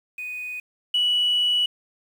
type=tone pair in turn; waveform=sine; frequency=2489 / 2945 Hz; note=D#7 / F#7; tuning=0 / -9 cents; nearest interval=minor third; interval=291 cents; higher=second; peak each=-29 / -17 dBFS; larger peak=second; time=0.18-0.6 / 0.94-1.66 s; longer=second; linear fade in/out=5 ms; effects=tanh soft clip ceiling -14 dBFS + 8-bit